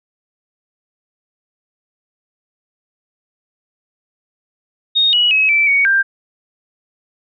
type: tone with pitch steps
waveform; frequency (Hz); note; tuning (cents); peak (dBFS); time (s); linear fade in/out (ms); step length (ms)
sine; 3716 / 2920 / 2561 / 2326 / 2238 / 1585; A#7 / F#7 / D#7 / D7 / C#7 / G6; -6 / -24 / +49 / -17 / +16 / +19; -10; 4.95-6.03; 20; 180
effects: none